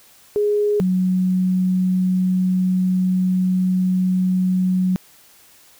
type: tone pair in turn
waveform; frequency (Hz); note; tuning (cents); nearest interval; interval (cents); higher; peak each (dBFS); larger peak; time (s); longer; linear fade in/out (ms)
sine; 415.3 / 184.54; G#4 / F#3; 0 / -4; octave + major second; 1404; first; -15; neither; 0.36-0.8 / 0.8-4.96; second; 0
effects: white hiss -50 dBFS RMS until 5.79 s